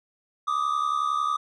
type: tone pair together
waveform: triangle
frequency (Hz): 1175 / 1246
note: D6 / D#6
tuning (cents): +1 / +2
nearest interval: minor second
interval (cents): 101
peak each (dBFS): -24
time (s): 0.47-1.37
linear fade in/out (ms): 10
effects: resampled to 24000 Hz